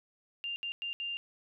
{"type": "tone bursts at uneven times", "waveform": "sine", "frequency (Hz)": 2794, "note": "F7", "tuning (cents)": 0, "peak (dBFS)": -34, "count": 4, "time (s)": [[0.44, 0.56], [0.63, 0.72], [0.82, 0.93], [1, 1.17]], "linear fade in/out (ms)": 0, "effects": []}